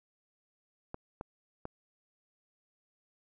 clicks, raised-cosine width 1 ms, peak -25 dBFS, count 3, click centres 0.944 / 1.211 / 1.654 s, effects none

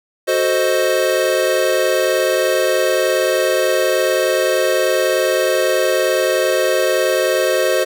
square chord, F# diminished seventh, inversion none, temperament equal, 370 / 440 / 523.3 / 622.3 Hz, F#4 / A4 / C5 / Eb5, 0 / 0 / 0 / 0 cents, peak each -21 / -24 / -18 / -20 dBFS, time 0.27-7.85 s, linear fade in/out 20 ms, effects none

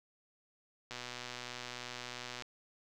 click train, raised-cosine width 0.2 ms, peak -25 dBFS, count 187, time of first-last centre 0.91-2.422 s, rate 123 Hz, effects none

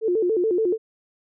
sine tone with vibrato, 397.2 Hz, G4, 23 cents sharp, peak -18 dBFS, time 0.01-0.78 s, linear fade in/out 50 ms, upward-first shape square, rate 7 Hz, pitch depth 190 cents each way, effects none

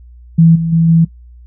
sine tone with level steps, 164.81 Hz, E3, in tune, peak -3 / -13 / -7 / -5 dBFS, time 0.38-1.05 s, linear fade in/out 10 ms, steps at 0.55 / 0.72 / 0.88 s, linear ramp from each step 10 ms, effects noise-tail reverb RT60 0.1 s tail -19 dB re dry + added 60 Hz sine -35 dBFS peak until 1.46 s

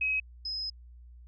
sine tone pair in turn, 2545 / 5090 Hz, D#7 / D#8, +39 / +39 cents, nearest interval octave, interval 1200 cents, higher second, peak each -26 / -32 dBFS, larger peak first, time 0.01-0.2 / 0.45-0.7 s, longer second, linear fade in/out 5 ms, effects added 60 Hz sine -48 dBFS peak until 1.27 s

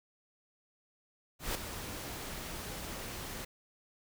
pink noise with ADSR envelope, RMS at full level -33 dBFS, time 1.39-3.45 s, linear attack 160 ms, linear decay 4 ms, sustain -9 dB, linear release 6 ms, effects none

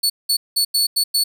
sawtooth tone bursts at uneven times, 4435 Hz, C#8, in tune, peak -12 dBFS, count 6, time 0.03-0.1 / 0.29-0.37 / 0.56-0.65 / 0.74-0.87 / 0.96-1.04 / 1.14-1.24 s, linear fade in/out 10 ms, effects none

